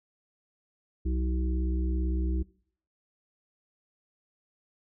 harmonic tone with a mistuned harmonic, 63.2 Hz, B1, 41 cents sharp, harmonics 1 / 3 / 5 / 6, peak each -26 / -38 / -36 / -43 dBFS, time 1.05-2.43 s, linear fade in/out 10 ms, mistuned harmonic 5, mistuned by +29 cents, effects noise-tail reverb RT60 0.6 s tail -23 dB re dry

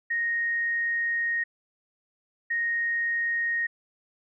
sine tone pair in turn, 1864.7 / 1864.7 Hz, A#6 / A#6, 0 / 0 cents, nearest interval unison, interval 0 cents, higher neither, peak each -24 dBFS, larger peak neither, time 0.1-1.44 / 2.5-3.67 s, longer first, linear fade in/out 10 ms, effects none

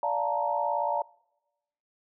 sine chord, Bb major seventh, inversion first, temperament just, 582.7 / 699.2 / 874.1 / 932.3 Hz, D5 / F5 / A5 / Bb5, -14 / +2 / -12 / 0 cents, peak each -31 / -32 / -31 / -29 dBFS, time 0.03-1.02 s, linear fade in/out 2 ms, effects noise-tail reverb RT60 1.0 s tail -25 dB re dry

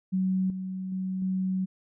sine tone with level steps, 187.6 Hz, F#3, 24 cents sharp, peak -23 / -31 / -28 / -25 dBFS, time 0.12-1.66 s, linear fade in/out 20 ms, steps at 0.5 / 0.92 / 1.22 s, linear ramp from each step 2 ms, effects none

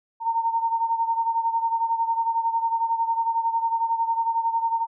sine beating tone pair, 913 / 924 Hz, A#5 / A#5, -36 / -16 cents, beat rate 11 Hz, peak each -22 / -27 dBFS, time 0.2-4.87 s, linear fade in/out 50 ms, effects none

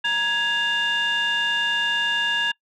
sine tone cluster, 941 / 1665 / 2805 / 3578 Hz, A#5 / G#6 / F7 / A7, +16 / +4 / +7 / +28 cents, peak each -29 / -21 / -22 / -30 dBFS, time 0.04-2.52 s, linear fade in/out 10 ms, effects noise-tail reverb RT60 0.1 s tail -25 dB re dry + tanh soft clip ceiling -15 dBFS

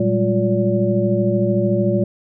sine tone cluster, 115.9 / 190.5 / 203.8 / 353.9 / 573 Hz, A#2 / G3 / G#3 / F4 / D5, -10 / -49 / -32 / +23 / -43 cents, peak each -21 dBFS, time 0-2.04 s, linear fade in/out 5 ms, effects none

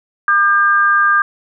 sine tone pair together, 1203.8 / 1600 Hz, D6 / G6, +42 / +35 cents, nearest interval perfect fourth, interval 493 cents, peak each -12 dBFS, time 0.28-1.22 s, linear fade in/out 2 ms, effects none

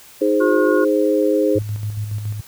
sine chord, Ab major, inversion second, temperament equal, 311.1 / 415.3 / 523.3 Hz, Eb4 / Ab4 / C5, 0 / 0 / 0 cents, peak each -18 dBFS, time 0.21-1.59 s, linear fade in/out 10 ms
harmonic tone, 359.9 Hz, F#4, 48 cents flat, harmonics 1 / 3 / 4, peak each -19 / -26 / -24 dBFS, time 0.4-0.85 s, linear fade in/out 10 ms
sine tone with tremolo, 105.4 Hz, G#2, 26 cents sharp, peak -20 dBFS, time 1.55-2.41 s, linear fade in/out 10 ms, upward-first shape square, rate 7.1 Hz, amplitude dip 45%
effects white hiss -44 dBFS RMS until 2.47 s

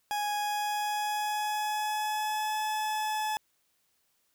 40% pulse tone with pitch glide, 830.6 to 858.4 Hz, G#5 to A5, 0 to -43 cents, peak -28 dBFS, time 0.11-3.37 s, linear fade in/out 0 ms, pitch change +57 cents, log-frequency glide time 0.37-2.6 s, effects white hiss -73 dBFS RMS until 4.34 s

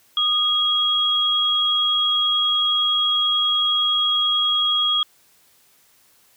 sine tone pair together, 1233 / 3297 Hz, D#6 / G#7, -16 / -13 cents, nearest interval octave + perfect fourth, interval 1703 cents, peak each -25 / -17 dBFS, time 0.17-5.03 s, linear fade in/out 2 ms, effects white hiss -57 dBFS RMS until 6.36 s + high-pass 60 Hz 12 dB/octave

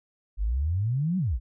sine exponential two-way sweep, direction up then down, 46.25 to 194.7 to 46.25 Hz, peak -23 dBFS, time 0.37-1.4 s, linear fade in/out 50 ms, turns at 1.18 s, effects none

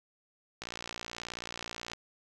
click train, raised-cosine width 0.2 ms, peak -21 dBFS, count 78, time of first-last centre 0.62-1.934 s, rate 58.6 Hz, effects none

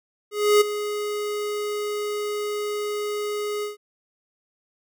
square tone with ADSR envelope, 416.9 Hz, G#4, 7 cents sharp, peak -13 dBFS, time 0.31-3.77 s, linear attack 300 ms, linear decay 13 ms, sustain -13 dB, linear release 140 ms, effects none

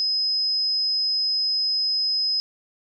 sine tone, 5070 Hz, D#8, 32 cents sharp, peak -20 dBFS, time 0-2.4 s, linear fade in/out 0 ms, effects none

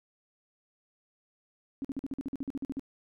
sine tone bursts, 272.5 Hz, C#4, 29 cents flat, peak -31 dBFS, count 14, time 1.82-2.795 s, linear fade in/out 0 ms, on 26 ms, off 47 ms, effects none

